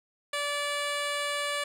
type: tone with low-pass filter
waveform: 10% pulse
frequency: 579 Hz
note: D5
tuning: 25 cents flat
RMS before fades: -31 dBFS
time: 0.33-1.64 s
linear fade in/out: 5 ms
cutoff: 9800 Hz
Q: 0.91
effects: none